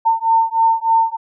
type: beating tone pair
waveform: sine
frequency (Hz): 903 / 906.3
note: A5 / A#5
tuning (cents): +45 / -49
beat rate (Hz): 3.3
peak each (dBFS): -15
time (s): 0.05-1.17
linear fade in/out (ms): 20
effects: none